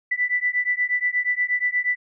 sine beating tone pair, 1975.5 / 1983.9 Hz, B6 / B6, 0 / +7 cents, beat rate 8.4 Hz, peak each -23 / -23 dBFS, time 0.11-1.96 s, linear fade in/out 10 ms, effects none

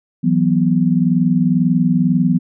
sine chord, E suspended second, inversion none, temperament equal, 164.81 / 185 / 246.9 Hz, E3 / F#3 / B3, 0 / 0 / 0 cents, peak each -16 dBFS, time 0.23-2.39 s, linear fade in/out 20 ms, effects none

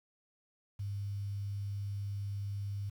sine tone with quantisation, 100.5 Hz, G2, 44 cents sharp, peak -35 dBFS, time 0.79-2.9 s, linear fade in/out 10 ms, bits 10, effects none

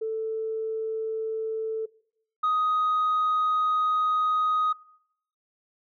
sine tone pair in turn, 442.1 / 1250.4 Hz, A4 / D#6, +8 / +8 cents, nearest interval octave + tritone, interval 1800 cents, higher second, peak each -26 / -19 dBFS, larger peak second, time 0.01-1.86 / 2.43-4.73 s, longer second, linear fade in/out 10 ms, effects noise-tail reverb RT60 0.7 s tail -23 dB re dry + tanh soft clip ceiling -19 dBFS

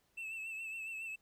triangle tone with vibrato, 2643 Hz, E7, 4 cents sharp, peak -39 dBFS, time 0.17-1.16 s, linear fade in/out 10 ms, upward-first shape triangle, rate 7.2 Hz, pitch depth 52 cents each way, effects pink hiss -75 dBFS RMS until 1.21 s

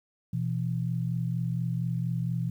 sine tone pair together, 123.47 / 167.73 Hz, B2 / E3, 0 / +30 cents, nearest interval perfect fourth, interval 530 cents, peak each -29 / -30 dBFS, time 0.33-2.5 s, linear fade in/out 5 ms, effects 10-bit

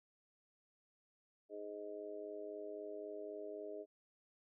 harmonic tone, 103.83 Hz, G#2, in tune, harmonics 3 / 4 / 5 / 6, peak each -53 / -47 / -56 / -49 dBFS, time 1.49-3.86 s, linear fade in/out 50 ms, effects none

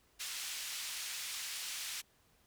pink band-pass noise, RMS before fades -42 dBFS, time 0.19-2.02 s, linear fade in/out 20 ms, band 2600 to 11000 Hz, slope 12 dB/octave, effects pink hiss -70 dBFS RMS until 2.46 s

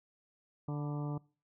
harmonic tone with a mistuned harmonic, 146.83 Hz, D3, in tune, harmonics 1 / 2 / 3 / 4 / 5 / 6 / 7 / 8, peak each -35 / -41 / -48 / -50 / -51 / -52 / -54 / -53 dBFS, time 0.68-1.18 s, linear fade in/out 5 ms, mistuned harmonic 7, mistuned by -60 cents, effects noise-tail reverb RT60 0.4 s tail -24 dB re dry

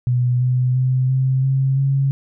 sine tone with pitch steps, 123.7 / 126.23 / 128.8 / 131.43 / 134.12 / 136.86 Hz, B2 / B2 / C3 / C3 / C3 / C#3, +3 / +38 / -27 / +8 / +43 / -22 cents, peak -14 dBFS, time 0.07-2.11 s, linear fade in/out 0 ms, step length 340 ms, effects none

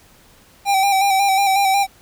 square tone with vibrato, 784 Hz, G5, in tune, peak -14 dBFS, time 0.65-1.87 s, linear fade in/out 50 ms, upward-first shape square, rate 5.5 Hz, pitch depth 35 cents each way, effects pink hiss -50 dBFS RMS until 2.01 s

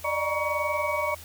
sine tone cluster, 589 / 610 / 949 / 1120 / 2249 Hz, D5 / D#5 / A#5 / C#6 / C#7, +5 / -34 / +31 / +18 / +24 cents, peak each -31 dBFS, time 0.04-1.15 s, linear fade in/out 10 ms, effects added 82 Hz sine -46 dBFS peak until 1.24 s + white hiss -46 dBFS RMS until 1.24 s

